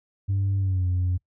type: tone with pitch glide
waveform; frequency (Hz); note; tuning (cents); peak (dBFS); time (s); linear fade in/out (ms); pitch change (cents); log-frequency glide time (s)
sine; 98 to 90.39; G2 to F#2; 0 to -40; -19; 0.28-1.18; 20; -140; 0.58-0.85
effects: noise-tail reverb RT60 0.1 s tail -24 dB re dry + tanh soft clip ceiling -19 dBFS